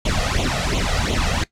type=noise with flanger; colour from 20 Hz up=pink; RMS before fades=-20 dBFS; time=0.05-1.44 s; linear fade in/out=5 ms; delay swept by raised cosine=0.29 to 1.59 ms; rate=2.8 Hz; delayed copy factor=+0.8; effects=noise-tail reverb RT60 0.1 s tail -18 dB re dry + low-pass 6000 Hz 12 dB/octave